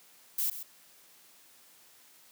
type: noise with echo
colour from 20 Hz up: violet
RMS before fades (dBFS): -30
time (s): 0.38-0.5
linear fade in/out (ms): 5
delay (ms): 130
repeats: 1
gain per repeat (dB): -11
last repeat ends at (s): 0.63
effects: white hiss -59 dBFS RMS until 2.31 s + high-pass 150 Hz 12 dB/octave